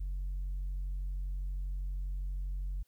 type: tone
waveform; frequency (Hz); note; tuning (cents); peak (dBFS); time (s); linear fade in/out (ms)
sine; 46.25; F#1; 0; -31; 0-2.83; 10
effects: tanh soft clip ceiling -32 dBFS + white hiss -75 dBFS RMS until 2.87 s